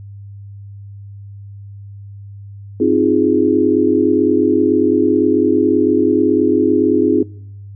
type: chord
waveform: sine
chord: F minor seventh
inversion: second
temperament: equal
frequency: 261.6 / 311.1 / 349.2 / 415.3 Hz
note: C4 / Eb4 / F4 / Ab4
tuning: 0 / 0 / 0 / 0 cents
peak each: -16 dBFS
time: 2.8-7.23 s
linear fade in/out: 5 ms
effects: noise-tail reverb RT60 0.8 s tail -24 dB re dry + added 100 Hz sine -31 dBFS peak until 7.75 s